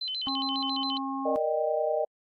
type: tone with vibrato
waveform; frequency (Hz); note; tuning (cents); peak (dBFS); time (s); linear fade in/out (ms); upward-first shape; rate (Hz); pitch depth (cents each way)
sine; 3520; A7; 0; -30; 0.01-0.98; 5; square; 7.3; 250
type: harmonic tone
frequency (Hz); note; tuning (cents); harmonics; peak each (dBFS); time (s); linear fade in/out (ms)
270.3; C#4; -44; 1 / 3 / 4; -32 / -36 / -35; 0.27-1.36; 0
type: chord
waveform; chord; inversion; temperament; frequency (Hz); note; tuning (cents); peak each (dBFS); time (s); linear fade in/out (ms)
sine; Eb major seventh; second; equal with one note detuned; 466.2 / 587.3 / 617.6 / 784; Bb4 / D5 / Eb5 / G5; 0 / 0 / -13 / 0; -31 / -33 / -27 / -33; 1.25-2.05; 10
effects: AAC 48 kbps